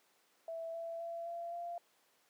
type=tone with pitch steps; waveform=sine; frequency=659.3 / 667 / 674.7 / 682.6 / 690.5 Hz; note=E5 / E5 / E5 / F5 / F5; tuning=0 / +20 / +40 / -40 / -20 cents; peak=-39 dBFS; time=0.48-1.78 s; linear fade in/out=2 ms; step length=260 ms; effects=pink hiss -71 dBFS RMS until 2.29 s + high-pass 400 Hz 12 dB/octave